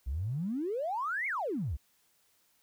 triangle exponential two-way sweep, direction up then down, 58.27 to 2262 to 58.27 Hz, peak -27 dBFS, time 0.06-1.77 s, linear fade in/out 20 ms, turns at 1.27 s, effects tanh soft clip ceiling -29 dBFS + white hiss -70 dBFS RMS until 2.62 s

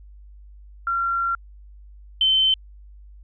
sine tone pair in turn, 1372 / 3080 Hz, F6 / G7, -31 / -31 cents, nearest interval octave + major second, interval 1400 cents, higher second, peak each -20 / -15 dBFS, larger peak second, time 0.87-1.35 / 2.21-2.54 s, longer first, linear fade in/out 2 ms, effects added 50 Hz sine -42 dBFS peak until 3.23 s

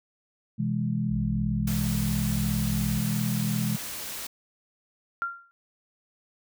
sine chord, C augmented, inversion none, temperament equal with one note detuned, 127.6 / 164.81 / 207.7 Hz, C3 / E3 / G#3, -43 / 0 / 0 cents, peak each -29 / -30 / -28 dBFS, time 0.58-3.77 s, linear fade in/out 20 ms
sine tone with vibrato, 61.6 Hz, B1, 4 cents flat, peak -32 dBFS, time 1.08-3.02 s, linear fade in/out 50 ms, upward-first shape triangle, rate 9.9 Hz, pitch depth 66 cents each way
white noise, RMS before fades -36 dBFS, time 1.67-4.27 s, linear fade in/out 5 ms
sine tone with exponential decay, 1384 Hz, F6, 16 cents flat, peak -23 dBFS, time 5.22-5.51 s, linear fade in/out 0 ms, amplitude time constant 63 ms
effects none

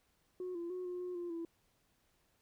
sine tone with pitch steps, 364.7 / 341.8 / 365.1 / 358 / 360.5 / 348.7 / 334.1 Hz, F#4 / F4 / F#4 / F4 / F#4 / F4 / E4, -25 / -37 / -23 / +43 / -45 / -3 / +23 cents, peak -37 dBFS, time 0.4-1.45 s, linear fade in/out 2 ms, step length 150 ms, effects tanh soft clip ceiling -36 dBFS + pink hiss -75 dBFS RMS until 2.41 s

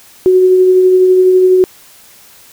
sine tone with tremolo, 370 Hz, F#4, in tune, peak -3 dBFS, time 0.26-1.64 s, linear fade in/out 0 ms, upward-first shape triangle, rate 12 Hz, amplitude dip 30%, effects white hiss -41 dBFS RMS until 2.52 s

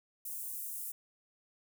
white high-pass noise, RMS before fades -41 dBFS, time 0.25-0.92 s, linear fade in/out 5 ms, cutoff 8600 Hz, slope 24 dB/octave, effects none

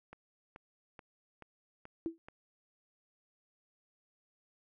click train, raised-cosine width 0.5 ms, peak -34 dBFS, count 6, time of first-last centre 0.13-2.285 s, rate 2.32 Hz
sine tone with exponential decay, 330 Hz, E4, 2 cents sharp, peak -29 dBFS, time 2.06-2.18 s, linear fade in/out 0 ms, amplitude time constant 25 ms
effects none

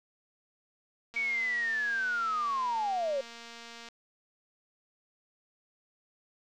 click train, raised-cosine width 0.2 ms, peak -30 dBFS, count 641, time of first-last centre 1.14-3.887 s, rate 233 Hz
sine linear sweep, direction down, 2269 to 525 Hz, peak -28 dBFS, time 1.16-3.21 s, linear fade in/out 5 ms
effects none

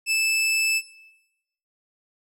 sawtooth tone, 2629 Hz, E7, 5 cents flat, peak -16 dBFS, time 0.06-0.82 s, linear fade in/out 50 ms, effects noise-tail reverb RT60 0.9 s tail -18 dB re dry + low-pass 12000 Hz 12 dB/octave

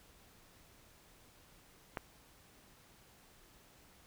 click, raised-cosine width 0.5 ms, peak -22 dBFS, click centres 1.972 s, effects pink hiss -63 dBFS RMS until 4.06 s

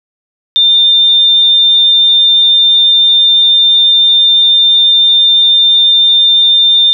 sine tone, 3603 Hz, A7, 40 cents sharp, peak -4 dBFS, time 0.56-6.93 s, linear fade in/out 0 ms, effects none

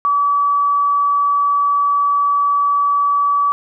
sine tone, 1146 Hz, D6, 43 cents flat, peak -12 dBFS, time 0.05-3.52 s, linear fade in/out 0 ms, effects none

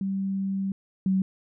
sine tone pair in turn, 194.1 / 190.11 Hz, G3 / F#3, -17 / +47 cents, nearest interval unison, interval 36 cents, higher first, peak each -25 / -20 dBFS, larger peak second, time 0.01-0.72 / 1.06-1.22 s, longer first, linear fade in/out 2 ms, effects none

